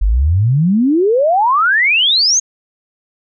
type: exponential sweep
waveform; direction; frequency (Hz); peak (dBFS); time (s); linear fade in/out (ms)
sine; up; 44.72 to 6670; -9; 0.01-2.4; 10
effects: none